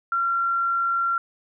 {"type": "tone", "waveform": "sine", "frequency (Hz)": 1371, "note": "F6", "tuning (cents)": -32, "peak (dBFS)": -20, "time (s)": [0.12, 1.18], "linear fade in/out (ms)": 2, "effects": []}